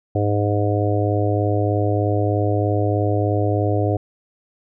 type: harmonic tone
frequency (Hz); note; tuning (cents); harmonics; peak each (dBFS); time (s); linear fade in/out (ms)
103.2; G#2; -10; 1 / 3 / 4 / 5 / 6 / 7; -19 / -24 / -25 / -26 / -27 / -27; 0.15-3.97; 5
effects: none